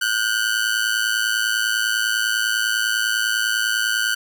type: ring-modulated tone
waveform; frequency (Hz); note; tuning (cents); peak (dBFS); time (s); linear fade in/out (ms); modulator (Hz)
sawtooth; 1500; F#6; +23; -12; 0.01-4.15; 10; 55
effects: none